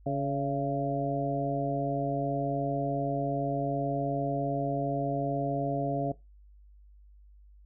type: harmonic tone with a mistuned harmonic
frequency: 140.7 Hz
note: C#3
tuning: 26 cents sharp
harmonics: 1 / 2 / 3 / 4 / 5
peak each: -32 / -33 / -37 / -35 / -33 dBFS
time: 0.06-6.12 s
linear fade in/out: 5 ms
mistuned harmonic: 5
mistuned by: -45 cents
effects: noise-tail reverb RT60 0.2 s tail -18 dB re dry + added 50 Hz sine -52 dBFS peak until 7.65 s